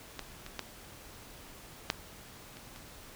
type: clicks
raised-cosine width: 0.2 ms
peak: -20 / -26 / -17 / -10 / -30 / -30 dBFS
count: 6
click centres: 0.193 / 0.464 / 0.593 / 1.901 / 2.57 / 2.761 s
effects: pink hiss -51 dBFS RMS until 3.15 s